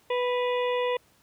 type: harmonic tone with a mistuned harmonic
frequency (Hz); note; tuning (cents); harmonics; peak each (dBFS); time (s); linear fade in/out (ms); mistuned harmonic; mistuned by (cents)
493.9; B4; 0; 1 / 2 / 4 / 5 / 6 / 7; -25 / -31 / -37 / -39 / -41 / -42; 0.1-0.97; 5; 6; -47
effects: pink hiss -62 dBFS RMS until 1.22 s + high-pass 80 Hz 12 dB/octave